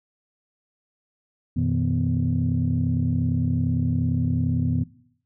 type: tone cluster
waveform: sine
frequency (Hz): 89.8 / 121.1 / 158.6 / 247.2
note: F2 / B2 / D#3 / B3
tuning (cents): +49 / -34 / +33 / +2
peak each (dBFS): -25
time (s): 1.56-4.84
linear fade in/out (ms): 10
effects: noise-tail reverb RT60 0.6 s tail -17 dB re dry + tanh soft clip ceiling -12 dBFS